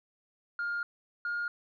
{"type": "tone pair in turn", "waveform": "sine", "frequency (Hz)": [1411, 1420], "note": ["F6", "F6"], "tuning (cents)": [17, 28], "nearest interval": "unison", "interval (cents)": 11, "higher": "second", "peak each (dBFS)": [-29, -29], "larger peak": "neither", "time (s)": [[0.59, 0.83], [1.25, 1.48]], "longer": "first", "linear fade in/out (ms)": 2, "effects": ["tanh soft clip ceiling -28 dBFS"]}